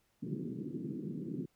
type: band-pass noise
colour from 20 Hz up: pink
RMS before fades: -40 dBFS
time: 0.22-1.46 s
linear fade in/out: 10 ms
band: 140 to 370 Hz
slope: 48 dB/octave
effects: pink hiss -75 dBFS RMS until 1.55 s